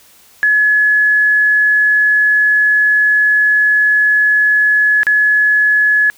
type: tone with dropouts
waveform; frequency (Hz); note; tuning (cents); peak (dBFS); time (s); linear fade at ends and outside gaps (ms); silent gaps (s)
sine; 1700; G#6; +40; -8; 0.43-6.1; 0; 5.032-5.068
effects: white hiss -46 dBFS RMS until 6.17 s